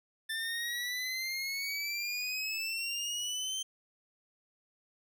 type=exponential sweep; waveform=25% pulse; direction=up; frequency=1773 to 3136 Hz; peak=-30 dBFS; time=0.29-3.63 s; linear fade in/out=10 ms; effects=none